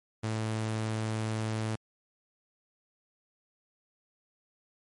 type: tone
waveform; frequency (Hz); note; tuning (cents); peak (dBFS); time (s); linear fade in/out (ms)
sawtooth; 110; A2; 0; -26; 0.23-1.76; 10
effects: MP3 48 kbps